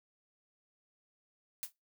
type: noise with exponential decay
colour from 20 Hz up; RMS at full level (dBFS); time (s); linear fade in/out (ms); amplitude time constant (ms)
blue; -34; 1.63-1.72; 0; 18
effects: noise-tail reverb RT60 0.2 s tail -21 dB re dry